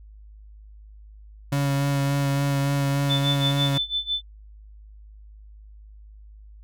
35% pulse tone with vibrato, 140 Hz, C#3, 18 cents sharp, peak -19 dBFS, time 1.52-3.78 s, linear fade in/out 5 ms, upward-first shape sine, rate 3.5 Hz, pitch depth 16 cents each way
sine tone with tremolo, 3520 Hz, A7, in tune, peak -21 dBFS, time 3.09-4.22 s, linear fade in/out 20 ms, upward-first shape sine, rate 6 Hz, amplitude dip 90%
effects added 52 Hz sine -43 dBFS peak until 6.63 s

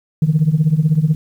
sine tone with tremolo, 155.56 Hz, D#3, in tune, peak -6 dBFS, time 0.22-1.15 s, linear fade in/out 2 ms, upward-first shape triangle, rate 16 Hz, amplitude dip 95%, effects tanh soft clip ceiling -5 dBFS + 8-bit

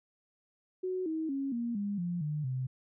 sine tone with pitch steps, 370 / 318.4 / 274 / 235.8 / 202.9 / 174.62 / 150.27 / 129.31 Hz, F#4 / D#4 / C#4 / A#3 / G#3 / F3 / D3 / C3, 0 / +40 / -20 / +20 / -40 / 0 / +40 / -20 cents, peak -31 dBFS, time 0.83-2.67 s, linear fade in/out 10 ms, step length 230 ms, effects none

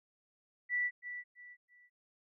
sine tone with echo, 1963 Hz, B6, 11 cents flat, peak -30 dBFS, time 0.69-0.91 s, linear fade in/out 50 ms, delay 330 ms, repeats 3, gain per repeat -10 dB, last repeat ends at 1.9 s, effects none

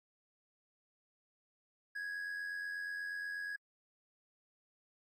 triangle tone with amplitude modulation, 1661.2 Hz, G#6, in tune, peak -35 dBFS, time 1.95-3.56 s, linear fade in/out 10 ms, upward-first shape sine, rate 88.3 Hz, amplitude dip 45%, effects AAC 48 kbps

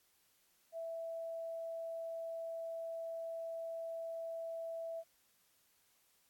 sine tone, 660 Hz, E5, 2 cents sharp, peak -40 dBFS, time 0.72-5.04 s, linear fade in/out 50 ms, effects white hiss -73 dBFS RMS until 6.29 s + AAC 64 kbps

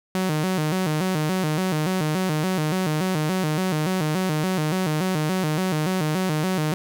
sawtooth tone with vibrato, 169.4 Hz, E3, 48 cents sharp, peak -17 dBFS, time 0.15-6.74 s, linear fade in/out 0 ms, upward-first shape square, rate 3.5 Hz, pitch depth 170 cents each way, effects none

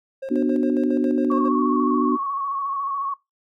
triangle tone with tremolo, 535 Hz, C5, 38 cents sharp, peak -25 dBFS, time 0.22-1.49 s, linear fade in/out 10 ms, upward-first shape square, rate 7.3 Hz, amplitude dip 70%
sine chord, B minor, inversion none, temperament just, 246.9 / 296.3 / 370.4 Hz, B3 / D4 / F#4, 0 / +15 / +2 cents, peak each -21 / -21 / -24 dBFS, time 0.3-2.17 s, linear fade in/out 20 ms
sine tone with vibrato, 1108.7 Hz, C#6, in tune, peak -23 dBFS, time 1.3-3.14 s, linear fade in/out 5 ms, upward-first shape square, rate 14 Hz, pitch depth 33 cents each way
effects noise-tail reverb RT60 0.2 s tail -21 dB re dry

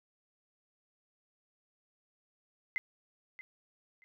sine tone with echo, 2059 Hz, C7, 28 cents flat, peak -30 dBFS, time 2.76-2.78 s, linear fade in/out 0 ms, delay 630 ms, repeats 2, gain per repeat -14 dB, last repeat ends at 4.04 s, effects none

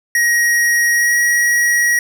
square tone with pitch glide, 1891 to 1906.4 Hz, A#6 to A#6, +24 to +38 cents, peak -12 dBFS, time 0.15-1.99 s, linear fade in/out 2 ms, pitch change +14 cents, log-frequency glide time 0.94-1.18 s, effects none

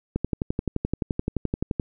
click train, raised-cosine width 3 ms, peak -11 dBFS, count 20, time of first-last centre 0.16-1.798 s, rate 11.6 Hz, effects none

